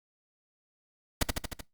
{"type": "noise with echo", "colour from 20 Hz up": "pink", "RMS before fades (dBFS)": -24, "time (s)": [1.21, 1.23], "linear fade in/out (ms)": 5, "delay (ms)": 76, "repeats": 5, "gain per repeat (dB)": -3, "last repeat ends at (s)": 1.61, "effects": ["noise-tail reverb RT60 0.2 s tail -23 dB re dry", "Opus 48 kbps"]}